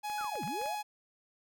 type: tone with tremolo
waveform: 45% pulse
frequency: 839 Hz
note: G#5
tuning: 17 cents sharp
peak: -34 dBFS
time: 0.03-0.83 s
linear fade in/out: 20 ms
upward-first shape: triangle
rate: 2 Hz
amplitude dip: 30%
type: clicks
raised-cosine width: 0.5 ms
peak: -33 dBFS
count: 8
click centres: 0.099 / 0.211 / 0.245 / 0.355 / 0.433 / 0.477 / 0.615 / 0.659 s
type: linear two-way sweep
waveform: sine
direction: down then up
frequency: 1531 to 130.2 to 765 Hz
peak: -38 dBFS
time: 0.18-0.75 s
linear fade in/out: 2 ms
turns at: 0.44 s
effects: none